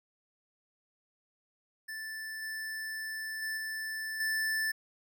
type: tone with level steps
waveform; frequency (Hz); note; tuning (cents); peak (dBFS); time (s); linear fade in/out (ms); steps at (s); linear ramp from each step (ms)
square; 1760; A6; 0; -39 / -37 / -34 / -36 / -30; 1.88-4.72; 10; 2.42 / 3.42 / 3.57 / 4.2; 5
effects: none